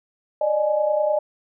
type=tone cluster; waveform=sine; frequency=579 / 609 / 841 Hz; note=D5 / D#5 / G#5; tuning=-25 / -37 / +22 cents; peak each=-25 / -19 / -27 dBFS; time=0.41-1.19 s; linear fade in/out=5 ms; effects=none